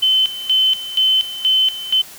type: tone with tremolo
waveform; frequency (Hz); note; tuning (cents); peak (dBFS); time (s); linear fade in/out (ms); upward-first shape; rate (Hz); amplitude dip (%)
sine; 3060; G7; -42; -11; 0.02-2.02; 10; square; 2.1; 80
effects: white hiss -38 dBFS RMS until 2.18 s